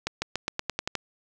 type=accelerating click train; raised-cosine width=0.2 ms; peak=-10 dBFS; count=9; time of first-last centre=0.07-0.953 s; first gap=150 ms; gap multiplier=0.91; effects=none